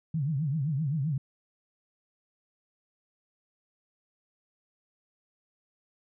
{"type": "tone with vibrato", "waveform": "sine", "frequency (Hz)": 146.83, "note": "D3", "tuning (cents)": 0, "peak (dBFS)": -26, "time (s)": [0.14, 1.18], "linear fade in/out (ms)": 5, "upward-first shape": "triangle", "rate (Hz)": 7.7, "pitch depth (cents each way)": 240, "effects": []}